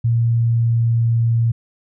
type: tone with pitch glide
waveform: sine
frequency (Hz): 116.54 to 115.8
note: A#2 to A#2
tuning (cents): 0 to -11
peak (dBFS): -13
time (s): 0.04-1.52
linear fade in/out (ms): 10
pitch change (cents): -11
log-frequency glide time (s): 0.27-1.2
effects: none